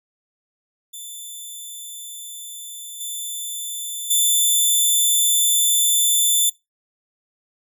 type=tone with level steps; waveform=10% pulse; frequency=3527 Hz; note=A7; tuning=3 cents sharp; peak=-25 / -19 / -7 dBFS; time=0.93-6.5 s; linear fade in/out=10 ms; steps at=3 / 4.1 s; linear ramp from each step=10 ms; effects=noise-tail reverb RT60 0.2 s tail -21 dB re dry